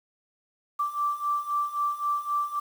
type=beating tone pair; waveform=sine; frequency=1168 / 1171.8 Hz; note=D6 / D6; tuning=-10 / -4 cents; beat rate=3.8 Hz; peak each=-30 / -27 dBFS; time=0.79-2.6 s; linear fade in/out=10 ms; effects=8-bit